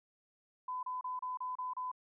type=tone bursts; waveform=sine; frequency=1008 Hz; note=B5; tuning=35 cents sharp; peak=-36 dBFS; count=7; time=0.68-1.916 s; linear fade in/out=5 ms; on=150 ms; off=31 ms; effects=none